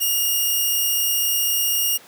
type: tone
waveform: 5% pulse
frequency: 2844 Hz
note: F7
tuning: 31 cents sharp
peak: -9 dBFS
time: 0-1.98 s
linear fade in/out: 20 ms
effects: pink hiss -46 dBFS RMS until 2.07 s + high-pass 300 Hz 12 dB/octave